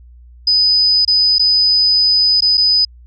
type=tone with dropouts; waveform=sine; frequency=4996 Hz; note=D#8; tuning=6 cents sharp; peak=-9 dBFS; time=0.47-2.85 s; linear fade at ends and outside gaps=5 ms; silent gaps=1.05-1.077 / 1.384-1.394 / 2.407-2.421 / 2.573-2.577 s; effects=added 60 Hz sine -38 dBFS peak until 3.06 s